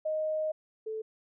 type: tone pair in turn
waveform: sine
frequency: 622.3 / 438 Hz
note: D#5 / A4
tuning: 0 / -8 cents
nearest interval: tritone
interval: 608 cents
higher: first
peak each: -28 / -33 dBFS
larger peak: first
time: 0.05-0.52 / 0.86-1.02 s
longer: first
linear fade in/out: 10 ms
effects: none